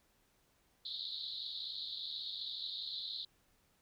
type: band-pass noise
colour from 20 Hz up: pink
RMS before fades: -43 dBFS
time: 0.85-3.25 s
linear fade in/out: 5 ms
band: 3600 to 4300 Hz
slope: 96 dB/octave
effects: pink hiss -73 dBFS RMS until 3.81 s